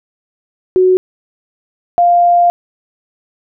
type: tone pair in turn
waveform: sine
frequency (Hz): 370 / 698.5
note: F#4 / F5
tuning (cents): 0 / 0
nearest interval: major seventh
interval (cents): 1100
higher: second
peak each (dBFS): -6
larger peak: neither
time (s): 0.76-0.97 / 1.98-2.5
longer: second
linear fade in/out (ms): 0
effects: none